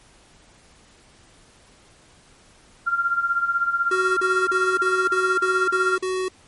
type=tone with tremolo; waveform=sine; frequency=1386 Hz; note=F6; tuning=14 cents flat; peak=-16 dBFS; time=2.86-5.98 s; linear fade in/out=20 ms; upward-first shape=sine; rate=16 Hz; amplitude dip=70%
type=tone bursts; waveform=square; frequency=372.7 Hz; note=F#4; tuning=13 cents sharp; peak=-23 dBFS; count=8; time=3.91-6.284 s; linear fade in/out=5 ms; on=260 ms; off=42 ms
effects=pink hiss -53 dBFS RMS until 6.47 s + MP3 48 kbps